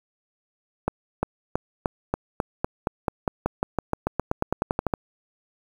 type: accelerating click train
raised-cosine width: 1 ms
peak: -8 dBFS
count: 24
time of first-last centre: 0.88-4.938 s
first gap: 350 ms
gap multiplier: 0.93
effects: 7-bit